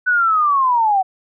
sine linear sweep, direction down, 1503 to 740 Hz, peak -12 dBFS, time 0.06-1.03 s, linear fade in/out 20 ms, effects none

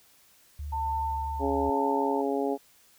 sine tone with pitch glide, 73.3 to 72.75 Hz, D2 to D2, -3 to -16 cents, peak -33 dBFS, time 0.59-1.7 s, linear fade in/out 5 ms, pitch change -13 cents, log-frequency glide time 0.95-1.44 s
sine tone with tremolo, 896 Hz, A5, 31 cents sharp, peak -27 dBFS, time 0.72-2.22 s, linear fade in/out 10 ms, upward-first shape sine, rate 1.1 Hz, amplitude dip 45%
harmonic tone, 138.59 Hz, C#3, in tune, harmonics 2 / 3 / 4 / 5 / 6, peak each -30 / -29 / -34 / -35 / -35 dBFS, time 1.39-2.58 s, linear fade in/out 50 ms
effects white hiss -60 dBFS RMS until 2.98 s

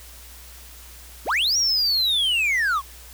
triangle linear two-way sweep, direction up then down, 123.47 to 5760 to 1034 Hz, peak -17 dBFS, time 1.25-2.82 s, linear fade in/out 50 ms, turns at 1.57 s, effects added 60 Hz sine -44 dBFS peak until 3.13 s + white hiss -45 dBFS RMS until 3.13 s

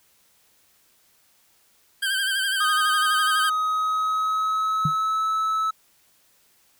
25% pulse tone with vibrato, 1568 Hz, G6, in tune, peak -18 dBFS, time 2.02-3.5 s, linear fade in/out 10 ms, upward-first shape sine, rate 12 Hz, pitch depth 54 cents each way
triangle tone with pitch glide, 1244.5 to 1302.6 Hz, D#6 to E6, 0 to -21 cents, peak -19 dBFS, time 2.6-5.71 s, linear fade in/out 10 ms, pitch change +79 cents, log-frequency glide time 2.99-5.25 s
sine tone with exponential decay, 152.7 Hz, D#3, 32 cents flat, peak -16 dBFS, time 4.85-4.95 s, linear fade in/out 5 ms, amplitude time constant 21 ms
effects white hiss -61 dBFS RMS until 6.79 s

